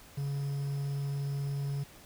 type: tone with quantisation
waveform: triangle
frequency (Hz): 140.4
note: C#3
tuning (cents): +22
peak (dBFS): -29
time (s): 0.17-1.84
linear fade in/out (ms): 10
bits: 9
effects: pink hiss -54 dBFS RMS until 2.05 s